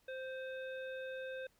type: harmonic tone with a mistuned harmonic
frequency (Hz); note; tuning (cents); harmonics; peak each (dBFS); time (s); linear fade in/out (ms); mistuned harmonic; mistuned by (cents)
522; C5; -4; 1 / 3 / 5 / 7; -42 / -48 / -55 / -58; 0.08-1.47; 5; 5; -30
effects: pink hiss -73 dBFS RMS until 1.59 s